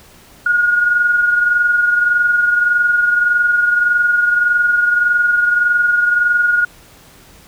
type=tone pair together; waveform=sine; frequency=1437.3 / 1459 Hz; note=F6 / F#6; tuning=+49 / -25 cents; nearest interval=unison; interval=26 cents; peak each=-11 / -21 dBFS; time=0.46-6.65 s; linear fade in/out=5 ms; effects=pink hiss -44 dBFS RMS until 7.47 s